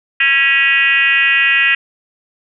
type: tone with frequency modulation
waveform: sine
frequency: 2217 Hz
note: C#7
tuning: in tune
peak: -9 dBFS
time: 0.2-1.75 s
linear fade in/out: 5 ms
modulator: 286 Hz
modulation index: 2.1
effects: none